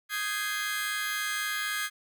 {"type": "chord", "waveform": "sawtooth", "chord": "Ab major seventh", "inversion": "second", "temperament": "just", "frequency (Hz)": [1245.9, 1557.4, 1661.2, 2077], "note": ["Eb6", "G6", "Ab6", "C7"], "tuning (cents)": [2, -12, 0, -13], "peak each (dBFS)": [-33, -34, -29, -32], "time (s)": [0.09, 1.9], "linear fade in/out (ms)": 50, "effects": []}